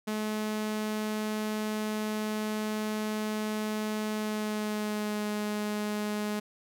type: tone with pitch glide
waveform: sawtooth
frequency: 214.3 to 209.8 Hz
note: A3 to G#3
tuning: -45 to +18 cents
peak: -26 dBFS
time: 0.07-6.4 s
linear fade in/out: 10 ms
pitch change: -37 cents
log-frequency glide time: 4.13-5.25 s
effects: none